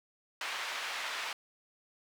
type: band-pass noise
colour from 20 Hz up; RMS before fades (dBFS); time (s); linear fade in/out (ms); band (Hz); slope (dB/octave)
white; -38; 0.41-1.33; 2; 870 to 2800; 12
effects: none